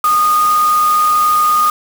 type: tone in noise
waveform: sine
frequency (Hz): 1230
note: D#6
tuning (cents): -20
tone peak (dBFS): -9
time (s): 0.04-1.7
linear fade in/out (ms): 2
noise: white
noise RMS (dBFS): -25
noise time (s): 0.04-1.7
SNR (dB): +13
effects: none